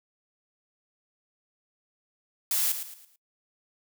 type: noise with echo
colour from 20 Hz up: blue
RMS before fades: -26 dBFS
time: 2.51-2.72 s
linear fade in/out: 2 ms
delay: 110 ms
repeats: 4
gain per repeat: -9 dB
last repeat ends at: 3.16 s
effects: noise-tail reverb RT60 0.1 s tail -22 dB re dry